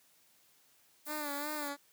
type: noise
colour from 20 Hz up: violet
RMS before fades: -44 dBFS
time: 1.05-1.7 s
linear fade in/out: 20 ms
type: tone with vibrato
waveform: 10% pulse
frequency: 293.7 Hz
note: D4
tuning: in tune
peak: -29 dBFS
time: 1.06-1.77 s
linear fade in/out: 50 ms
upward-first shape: sine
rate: 2.7 Hz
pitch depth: 62 cents each way
effects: white hiss -67 dBFS RMS until 1.92 s + high-pass 80 Hz 12 dB/octave